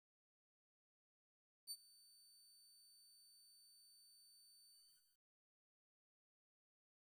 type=tone with ADSR envelope; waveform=25% pulse; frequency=4557 Hz; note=C#8; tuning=47 cents sharp; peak=-40 dBFS; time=1.67-5.24 s; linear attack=42 ms; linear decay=47 ms; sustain=-22 dB; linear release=540 ms; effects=13-bit